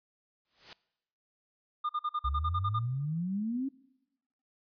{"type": "noise with exponential growth", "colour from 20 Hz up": "white", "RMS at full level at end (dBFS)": -42, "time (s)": [0.45, 0.73], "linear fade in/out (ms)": 1, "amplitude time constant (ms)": 60}
{"type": "tone bursts", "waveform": "triangle", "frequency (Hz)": 1212, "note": "D#6", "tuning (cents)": -46, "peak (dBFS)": -27, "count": 10, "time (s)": [1.84, 2.793], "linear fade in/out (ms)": 10, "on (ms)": 53, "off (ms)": 47}
{"type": "exponential sweep", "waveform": "sine", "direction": "up", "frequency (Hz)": [65.2, 278], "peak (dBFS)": -30, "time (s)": [2.24, 3.69], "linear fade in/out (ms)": 10}
{"effects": ["noise-tail reverb RT60 0.9 s tail -22 dB re dry", "resampled to 11025 Hz"]}